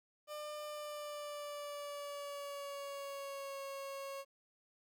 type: tone with pitch glide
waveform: 30% pulse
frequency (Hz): 599 to 549.3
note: D5 to C#5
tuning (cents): +34 to -16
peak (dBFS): -40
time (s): 0.27-4.25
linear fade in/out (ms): 50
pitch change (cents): -150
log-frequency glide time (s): 0.63-3.61
effects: 13-bit